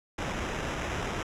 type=noise with sample-and-hold; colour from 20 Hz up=pink; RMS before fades=-33 dBFS; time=0.18-1.23 s; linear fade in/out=5 ms; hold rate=4410 Hz; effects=low-pass 7000 Hz 12 dB/octave